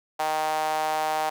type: tone with high-pass filter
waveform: sawtooth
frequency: 155.56 Hz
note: D#3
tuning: in tune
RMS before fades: -26 dBFS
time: 0.19-1.3 s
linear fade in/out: 10 ms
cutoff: 760 Hz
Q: 4.6
effects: none